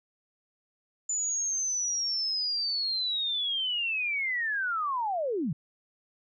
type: linear sweep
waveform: sine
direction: down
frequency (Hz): 7040 to 130.81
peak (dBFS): -27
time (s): 1.09-5.53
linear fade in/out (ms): 5
effects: none